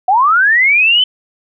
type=linear sweep; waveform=sine; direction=up; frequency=711 to 3079 Hz; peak=-7 dBFS; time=0.08-1.04 s; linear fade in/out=5 ms; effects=none